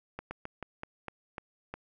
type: slowing click train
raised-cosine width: 0.5 ms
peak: -23 dBFS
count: 8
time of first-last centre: 0.19-1.74 s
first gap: 120 ms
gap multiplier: 1.2
effects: none